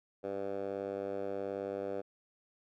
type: tone with band-pass filter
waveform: 10% pulse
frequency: 98.7 Hz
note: G2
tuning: 12 cents sharp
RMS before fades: -38 dBFS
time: 0.23-2.02 s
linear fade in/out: 20 ms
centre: 520 Hz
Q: 2.2
effects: none